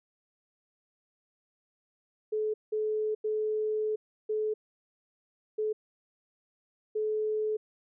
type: tone bursts at uneven times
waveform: sine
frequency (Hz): 430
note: A4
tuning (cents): -40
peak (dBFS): -27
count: 6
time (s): 2.32-2.54 / 2.72-3.15 / 3.24-3.96 / 4.29-4.54 / 5.58-5.73 / 6.95-7.57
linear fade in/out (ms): 10
effects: none